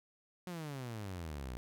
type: exponential sweep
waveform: sawtooth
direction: down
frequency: 184.4 to 58.4 Hz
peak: -37 dBFS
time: 0.47-1.57 s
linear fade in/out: 0 ms
effects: none